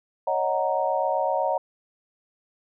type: chord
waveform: sine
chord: D# minor seventh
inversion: third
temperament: equal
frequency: 554.4 / 622.3 / 740 / 932.3 Hz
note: C#5 / D#5 / F#5 / A#5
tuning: 0 / 0 / 0 / 0 cents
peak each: -27 dBFS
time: 0.27-1.58 s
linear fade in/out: 5 ms
effects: none